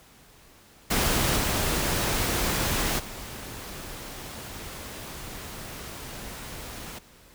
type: noise with level steps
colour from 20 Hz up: pink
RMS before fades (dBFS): -24 / -26 / -39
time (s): 0.9-6.99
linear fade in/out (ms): 10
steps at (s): 1.36 / 2.98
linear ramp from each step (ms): 20
effects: pink hiss -54 dBFS RMS until 7.34 s